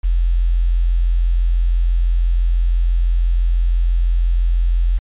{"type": "tone with quantisation", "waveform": "sine", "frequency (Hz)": 43, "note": "F1", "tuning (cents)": -26, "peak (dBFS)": -12, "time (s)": [0.03, 4.99], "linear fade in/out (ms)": 20, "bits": 7, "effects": ["resampled to 8000 Hz"]}